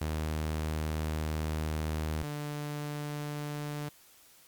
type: tone pair in turn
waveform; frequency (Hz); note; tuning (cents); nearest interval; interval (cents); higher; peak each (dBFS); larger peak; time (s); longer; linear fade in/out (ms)
sawtooth; 77.78 / 147.47; D#2 / D3; 0 / +8; major seventh; 1108; second; -27 / -31; first; 0.01-2.23 / 2.23-3.89; first; 5
effects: white hiss -59 dBFS RMS until 4.47 s + Opus 48 kbps